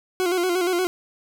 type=tone with vibrato; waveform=40% pulse; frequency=358.9 Hz; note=F4; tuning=47 cents sharp; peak=-19 dBFS; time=0.2-0.87 s; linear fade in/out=0 ms; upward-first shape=square; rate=8.5 Hz; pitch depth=57 cents each way; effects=none